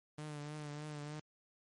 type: tone with vibrato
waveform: sawtooth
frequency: 149.2 Hz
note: D3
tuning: 28 cents sharp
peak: -39 dBFS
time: 0.18-1.2 s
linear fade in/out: 5 ms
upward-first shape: triangle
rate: 3.3 Hz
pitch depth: 46 cents each way
effects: MP3 48 kbps